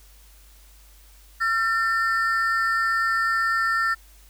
triangle ring-modulated tone, 1579 Hz, G6, 12 cents sharp, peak -15 dBFS, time 1.4-3.95 s, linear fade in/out 20 ms, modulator 219 Hz, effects added 50 Hz sine -49 dBFS peak until 4.29 s + white hiss -55 dBFS RMS until 4.29 s

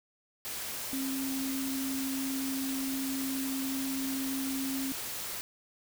sine tone in noise, 267.9 Hz, C4, 41 cents sharp, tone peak -32 dBFS, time 0.93-4.92 s, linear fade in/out 0 ms, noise white, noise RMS -38 dBFS, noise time 0.45-5.41 s, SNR +3 dB, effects none

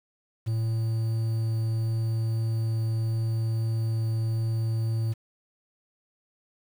triangle tone with quantisation, 112.4 Hz, A2, 37 cents sharp, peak -22 dBFS, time 0.46-5.14 s, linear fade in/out 20 ms, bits 8, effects none

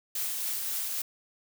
blue noise with tremolo, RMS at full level -31 dBFS, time 0.15-1.02 s, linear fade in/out 5 ms, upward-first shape triangle, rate 3.7 Hz, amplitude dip 30%, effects none

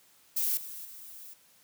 violet noise with level steps, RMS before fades -29 / -42 / -47 dBFS, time 0.36-1.34 s, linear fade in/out 10 ms, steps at 0.57 / 0.85 s, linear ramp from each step 2 ms, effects white hiss -62 dBFS RMS until 1.63 s + high-pass 80 Hz 12 dB/octave

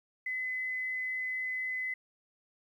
sine tone, 2024 Hz, B6, 42 cents sharp, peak -32 dBFS, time 0.26-1.94 s, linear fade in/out 5 ms, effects 11-bit

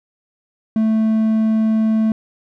triangle tone, 220 Hz, A3, in tune, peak -11 dBFS, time 0.76-2.12 s, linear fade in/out 2 ms, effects none

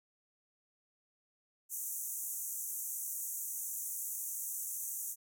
white band-pass noise, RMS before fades -40 dBFS, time 1.69-5.16 s, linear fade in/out 50 ms, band 6100 to 16000 Hz, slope 96 dB/octave, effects none

